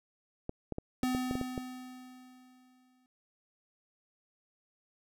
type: clicks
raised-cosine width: 2 ms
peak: -22 dBFS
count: 9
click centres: 0.494 / 0.723 / 0.784 / 1.035 / 1.149 / 1.311 / 1.354 / 1.413 / 1.578 s
type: tone with exponential decay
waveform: square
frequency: 253.8 Hz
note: B3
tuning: 47 cents sharp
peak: -29 dBFS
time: 1.03-3.06 s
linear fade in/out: 1 ms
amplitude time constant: 440 ms
effects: none